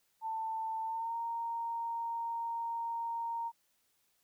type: tone with pitch glide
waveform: sine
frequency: 890 to 926.7 Hz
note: A5 to A#5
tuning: +20 to -10 cents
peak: -34 dBFS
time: 0.21-3.52 s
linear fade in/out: 50 ms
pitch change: +70 cents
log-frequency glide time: 0.84-1.16 s
effects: white hiss -75 dBFS RMS until 4.23 s